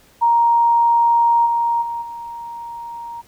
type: tone with level steps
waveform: sine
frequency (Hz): 936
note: A#5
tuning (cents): +7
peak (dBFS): -11 / -15 / -22 / -28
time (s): 0.21-3.22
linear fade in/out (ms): 20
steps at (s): 1.45 / 1.81 / 2.01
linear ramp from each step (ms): 20
effects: pink hiss -52 dBFS RMS until 3.27 s